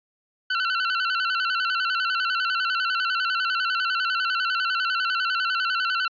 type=tone with vibrato; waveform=sawtooth; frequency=1432 Hz; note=F6; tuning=43 cents sharp; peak=-18 dBFS; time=0.5-6.08 s; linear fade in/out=5 ms; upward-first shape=square; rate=10 Hz; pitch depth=87 cents each way; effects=resampled to 11025 Hz